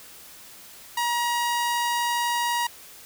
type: tone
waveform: sawtooth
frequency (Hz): 952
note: A#5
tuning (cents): +36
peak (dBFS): -19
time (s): 0.97-2.67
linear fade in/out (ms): 5
effects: white hiss -46 dBFS RMS until 3.05 s